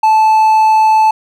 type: tone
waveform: triangle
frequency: 873 Hz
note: A5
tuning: 14 cents flat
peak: -4 dBFS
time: 0.03-1.11 s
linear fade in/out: 5 ms
effects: none